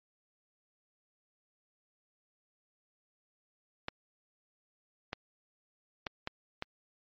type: clicks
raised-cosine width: 0.3 ms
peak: -19 dBFS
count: 5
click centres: 3.884 / 5.131 / 6.068 / 6.274 / 6.624 s
effects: MP3 32 kbps